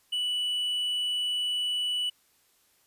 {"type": "tone", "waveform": "triangle", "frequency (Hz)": 2960, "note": "F#7", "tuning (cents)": 0, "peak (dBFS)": -25, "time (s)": [0.12, 2.1], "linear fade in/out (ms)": 10, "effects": ["white hiss -66 dBFS RMS until 2.86 s", "resampled to 32000 Hz"]}